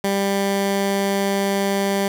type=tone; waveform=15% pulse; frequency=197.7 Hz; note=G3; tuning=15 cents sharp; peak=-12 dBFS; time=0.04-2.08 s; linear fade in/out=2 ms; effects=none